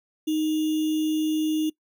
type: tone with sample-and-hold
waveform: sine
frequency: 311.1 Hz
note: D#4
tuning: in tune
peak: -21 dBFS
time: 0.27-1.7 s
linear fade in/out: 10 ms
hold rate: 3150 Hz
effects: noise-tail reverb RT60 0.1 s tail -21 dB re dry